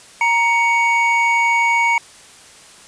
triangle tone pair together, 935.5 / 2234 Hz, A#5 / C#7, +6 / +13 cents, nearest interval octave + minor third, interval 1507 cents, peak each -14 dBFS, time 0.21-1.98 s, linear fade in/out 2 ms, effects white hiss -43 dBFS RMS until 2.87 s + resampled to 22050 Hz

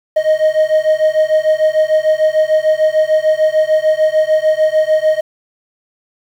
triangle beating tone pair, 620 / 626.7 Hz, D#5 / D#5, -6 / +12 cents, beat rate 6.7 Hz, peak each -11 dBFS, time 0.16-5.21 s, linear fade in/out 10 ms, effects 7-bit

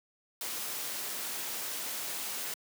white noise, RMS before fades -37 dBFS, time 0.41-2.54 s, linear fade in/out 2 ms, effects high-pass 200 Hz 12 dB/octave

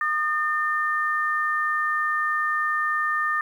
sine tone pair together, 1223.2 / 1800 Hz, D#6 / A6, -30 / +39 cents, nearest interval perfect fifth, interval 669 cents, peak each -24 dBFS, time 0.01-3.41 s, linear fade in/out 2 ms, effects 9-bit

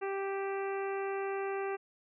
harmonic tone with a mistuned harmonic, 392 Hz, G4, in tune, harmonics 1 / 2 / 3 / 4 / 5 / 6 / 7, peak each -34 / -40 / -44 / -46 / -48 / -50 / -51 dBFS, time 0.01-1.77 s, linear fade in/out 20 ms, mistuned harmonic 7, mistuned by -24 cents, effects none

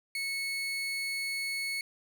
30% pulse tone, 2200 Hz, C#7, 14 cents flat, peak -29 dBFS, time 0.15-1.81 s, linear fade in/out 2 ms, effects none

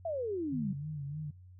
sine exponential sweep, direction down, 688 to 181.3 Hz, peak -32 dBFS, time 0.05-0.73 s, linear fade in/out 5 ms
sine tone with vibrato, 146.83 Hz, D3, in tune, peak -36 dBFS, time 0.52-1.31 s, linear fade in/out 10 ms, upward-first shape sine, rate 3.3 Hz, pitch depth 93 cents each way
effects noise-tail reverb RT60 0.3 s tail -24 dB re dry + added 91 Hz sine -51 dBFS peak until 1.59 s

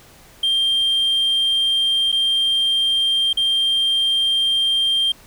triangle tone with dropouts, 3180 Hz, G7, 24 cents sharp, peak -13 dBFS, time 0.43-5.12 s, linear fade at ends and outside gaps 5 ms, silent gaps 2.118-2.125 / 3.33-3.371 s, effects tanh soft clip ceiling -10 dBFS + pink hiss -47 dBFS RMS until 5.26 s

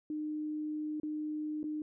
sine tone with dropouts, 304.5 Hz, D#4, 37 cents flat, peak -34 dBFS, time 0.1-1.82 s, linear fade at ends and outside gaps 2 ms, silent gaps 1-1.032 / 1.631-1.64 s, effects none

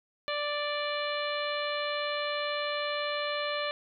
harmonic tone, 587.3 Hz, D5, in tune, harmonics 1 / 2 / 3 / 4 / 5 / 6 / 7, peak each -33 / -36 / -38 / -39 / -40 / -41 / -41 dBFS, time 0.28-3.71 s, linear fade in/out 0 ms, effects none

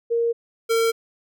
sine / square tone pair in turn, 466.2 / 455.8 Hz, A#4 / A#4, 0 / -39 cents, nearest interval unison, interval 39 cents, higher first, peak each -18 dBFS, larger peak neither, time 0.1-0.33 / 0.69-0.92 s, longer neither, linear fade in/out 20 ms, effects none

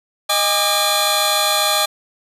sawtooth tone cluster, 620 / 812 / 1187 / 3438 / 4087 Hz, D#5 / G#5 / D6 / A7 / C8, -6 / -39 / +18 / -41 / -41 cents, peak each -18 dBFS, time 0.29-1.86 s, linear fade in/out 10 ms, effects resampled to 32000 Hz + 7-bit

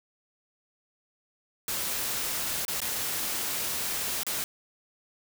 white noise with dropouts, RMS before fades -31 dBFS, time 1.68-4.44 s, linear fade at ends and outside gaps 1 ms, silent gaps 2.651-2.681 / 2.803-2.817 / 4.233-4.266 s, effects none

